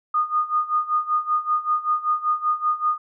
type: tone with tremolo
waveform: sine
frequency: 1228 Hz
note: D#6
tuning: 23 cents flat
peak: -16 dBFS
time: 0.14-2.98 s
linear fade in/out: 5 ms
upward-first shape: sine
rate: 5.2 Hz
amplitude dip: 85%
effects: none